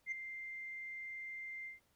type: tone with ADSR envelope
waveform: sine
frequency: 2093 Hz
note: C7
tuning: in tune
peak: -33 dBFS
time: 0.06-1.8 s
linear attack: 58 ms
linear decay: 8 ms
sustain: -10 dB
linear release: 140 ms
effects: tanh soft clip ceiling -33 dBFS + pink hiss -75 dBFS RMS until 1.95 s